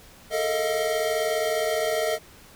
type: tone cluster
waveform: square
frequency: 431.5 / 451.1 / 630 / 705 Hz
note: A4 / A4 / D#5 / F5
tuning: -34 / +43 / +21 / +16 cents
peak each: -35 / -29 / -26 / -33 dBFS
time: 0.3-2.19 s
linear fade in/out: 50 ms
effects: pink hiss -50 dBFS RMS until 2.55 s